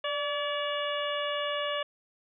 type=harmonic tone with a mistuned harmonic; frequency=573 Hz; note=D5; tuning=43 cents flat; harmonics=1 / 2 / 3 / 4 / 5 / 6; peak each=-32 / -35 / -38 / -42 / -36 / -40 dBFS; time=0.04-1.83 s; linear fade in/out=5 ms; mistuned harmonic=1; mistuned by=+40 cents; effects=none